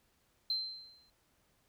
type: tone with exponential decay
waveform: sine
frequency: 4112 Hz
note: C8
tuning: 31 cents flat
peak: -28 dBFS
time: 0.5-1.1 s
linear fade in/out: 2 ms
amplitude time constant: 130 ms
effects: tanh soft clip ceiling -26 dBFS + pink hiss -73 dBFS RMS until 1.68 s